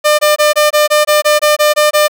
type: tone bursts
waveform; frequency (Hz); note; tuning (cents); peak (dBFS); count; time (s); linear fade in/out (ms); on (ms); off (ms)
sawtooth; 600; D5; +37; -3; 12; 0.04-2.082; 20; 150; 22
effects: none